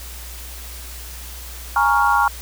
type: chord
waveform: sine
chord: Bb minor seventh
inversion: third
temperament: equal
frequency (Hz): 830.6 / 932.3 / 1108.7 / 1396.9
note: Ab5 / Bb5 / Db6 / F6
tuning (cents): 0 / 0 / 0 / 0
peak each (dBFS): -19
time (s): 1.76-2.28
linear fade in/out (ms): 2
effects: added 60 Hz sine -34 dBFS peak until 2.41 s + white hiss -37 dBFS RMS until 2.41 s